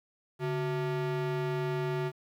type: ring-modulated tone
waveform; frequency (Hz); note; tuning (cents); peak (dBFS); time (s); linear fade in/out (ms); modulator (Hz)
square; 258.2; C4; -23; -27; 0.39-2.12; 50; 114
effects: low-pass 3000 Hz 12 dB/octave + 10-bit